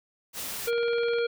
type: noise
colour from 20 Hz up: white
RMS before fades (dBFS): -35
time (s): 0.33-0.71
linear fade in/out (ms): 50
type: harmonic tone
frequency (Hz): 470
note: A#4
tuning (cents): +14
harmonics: 1 / 3 / 5 / 7 / 9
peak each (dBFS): -24 / -34 / -38 / -41 / -43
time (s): 0.67-1.27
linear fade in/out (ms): 10
type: click train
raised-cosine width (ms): 0.3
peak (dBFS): -26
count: 11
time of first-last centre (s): 0.68-1.185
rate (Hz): 19.8
effects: none